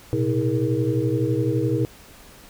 sine tone cluster, 116.4 / 128.2 / 320.1 / 410.3 / 469.6 Hz, A#2 / C3 / D#4 / G#4 / A#4, -2 / -35 / +49 / -21 / +13 cents, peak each -25 / -25 / -24 / -28 / -27 dBFS, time 0.13-1.85 s, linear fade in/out 0 ms, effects pink hiss -47 dBFS RMS until 2.49 s

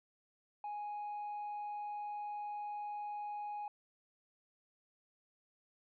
sine tone with tanh clipping, 830.6 Hz, G#5, in tune, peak -40 dBFS, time 0.64-3.68 s, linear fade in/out 2 ms, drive 1 dB, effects none

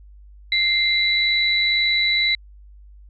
sine tone pair together, 2093 / 3951 Hz, C7 / B7, 0 / 0 cents, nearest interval major seventh, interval 1100 cents, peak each -19 dBFS, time 0.52-2.35 s, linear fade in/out 2 ms, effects added 50 Hz sine -42 dBFS peak until 3.09 s

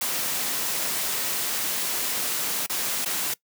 white noise with dropouts, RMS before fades -27 dBFS, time 0.01-3.34 s, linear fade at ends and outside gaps 5 ms, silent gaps 2.664-2.696 / 3.049-3.058 s, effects noise-tail reverb RT60 0.1 s tail -21 dB re dry + high-pass 150 Hz 12 dB/octave

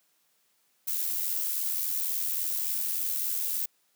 violet noise with amplitude modulation, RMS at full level -28 dBFS, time 0.87-3.66 s, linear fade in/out 10 ms, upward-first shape sine, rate 83.5 Hz, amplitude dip 45%, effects white hiss -70 dBFS RMS until 3.95 s + high-pass 150 Hz 12 dB/octave

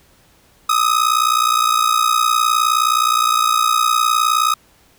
45% pulse ring-modulated tone, 1256 Hz, D#6, 16 cents sharp, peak -10 dBFS, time 0.69-4.54 s, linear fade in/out 5 ms, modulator 29.7 Hz, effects pink hiss -53 dBFS RMS until 4.98 s

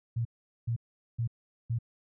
sine tone bursts, 116.54 Hz, A#2, in tune, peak -27 dBFS, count 4, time 0.16-1.788 s, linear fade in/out 10 ms, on 92 ms, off 420 ms, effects none

